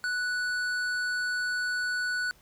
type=tone with hard clipping; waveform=sine; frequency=1480 Hz; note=F#6; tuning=in tune; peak=-29 dBFS; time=0.04-2.31 s; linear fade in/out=0 ms; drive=10 dB; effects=pink hiss -60 dBFS RMS until 2.41 s